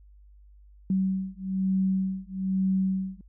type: beating tone pair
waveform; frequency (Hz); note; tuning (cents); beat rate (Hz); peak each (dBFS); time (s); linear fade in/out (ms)
sine; 189.5 / 190.6; F#3 / G3; +42 / -48; 1.1; -27; 0.9-3.21; 2
effects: added 50 Hz sine -50 dBFS peak until 3.28 s